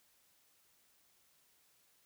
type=silence; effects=white hiss -71 dBFS RMS until 2.05 s